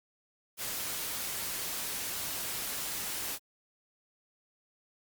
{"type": "noise", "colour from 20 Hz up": "white", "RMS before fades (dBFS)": -36, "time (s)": [0.57, 3.39], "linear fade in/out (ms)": 50, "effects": ["Opus 48 kbps"]}